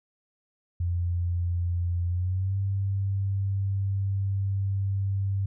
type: tone with pitch glide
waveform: sine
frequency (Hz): 87.31 to 98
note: F2 to G2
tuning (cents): 0 to 0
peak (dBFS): -24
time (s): 0.8-5.46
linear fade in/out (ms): 5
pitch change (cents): +200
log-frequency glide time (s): 2.07-2.57
effects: none